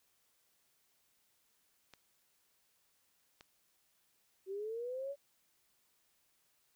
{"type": "clicks", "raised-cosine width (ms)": 0.2, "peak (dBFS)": -36, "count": 2, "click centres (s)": [1.937, 3.409]}
{"type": "linear sweep", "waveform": "sine", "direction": "up", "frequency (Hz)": [375.1, 572], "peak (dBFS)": -38, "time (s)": [4.46, 5.16], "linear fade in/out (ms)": 50}
{"effects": ["white hiss -75 dBFS RMS until 6.75 s"]}